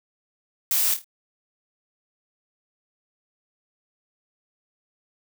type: noise with echo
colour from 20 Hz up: blue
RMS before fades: -22 dBFS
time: 0.71-0.94 s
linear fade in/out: 2 ms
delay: 26 ms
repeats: 4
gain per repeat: -8 dB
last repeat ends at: 1.044 s
effects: none